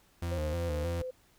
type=tone with vibrato; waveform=40% pulse; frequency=81.1 Hz; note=E2; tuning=28 cents flat; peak=-31 dBFS; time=0.22-1.02 s; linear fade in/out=5 ms; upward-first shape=square; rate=3.2 Hz; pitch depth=94 cents each way
type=tone with pitch glide; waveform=sine; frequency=530 to 510.8 Hz; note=C5 to C5; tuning=+22 to -42 cents; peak=-35 dBFS; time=0.31-1.11 s; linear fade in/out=10 ms; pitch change=-64 cents; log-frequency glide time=0.46-0.6 s
effects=pink hiss -65 dBFS RMS until 1.38 s